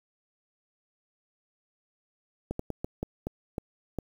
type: slowing click train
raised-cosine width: 2 ms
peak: -18 dBFS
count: 8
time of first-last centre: 2.51-3.987 s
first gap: 84 ms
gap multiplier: 1.3
effects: 8-bit